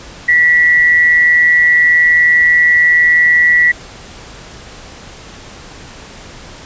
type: tone with amplitude modulation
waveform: sine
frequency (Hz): 1945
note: B6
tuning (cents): -27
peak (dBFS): -4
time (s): 0.28-3.72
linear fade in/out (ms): 10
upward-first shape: sine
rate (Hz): 161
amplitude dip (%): 45
effects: pink hiss -34 dBFS RMS until 6.65 s + resampled to 16000 Hz